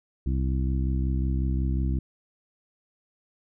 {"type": "harmonic tone", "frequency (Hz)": 65.5, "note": "C2", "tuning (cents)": 2, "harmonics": [1, 2, 3, 4, 5], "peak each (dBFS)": [-24, -30, -34, -36, -38], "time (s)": [0.26, 1.99], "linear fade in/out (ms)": 5, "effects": []}